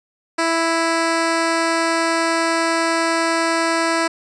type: tone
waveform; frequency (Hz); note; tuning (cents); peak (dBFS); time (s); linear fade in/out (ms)
10% pulse; 330; E4; +2; -8; 0.38-4.08; 10
effects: resampled to 22050 Hz